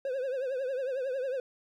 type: tone with vibrato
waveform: triangle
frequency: 524 Hz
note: C5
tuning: 2 cents sharp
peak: -28 dBFS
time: 0.05-1.4 s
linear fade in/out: 2 ms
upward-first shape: triangle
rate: 11 Hz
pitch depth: 120 cents each way
effects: none